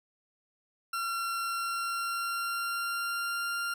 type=tone with pitch glide; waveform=40% pulse; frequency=1366 to 1392.3 Hz; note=F6 to F6; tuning=-39 to -6 cents; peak=-30 dBFS; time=0.93-3.74 s; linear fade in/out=5 ms; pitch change=+33 cents; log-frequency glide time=1.38-3.57 s; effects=none